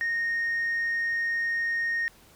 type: tone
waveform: sine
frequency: 1854 Hz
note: A#6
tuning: 10 cents flat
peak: -23 dBFS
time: 0.01-2.08 s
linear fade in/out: 0 ms
effects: tanh soft clip ceiling -23 dBFS + pink hiss -56 dBFS RMS until 2.35 s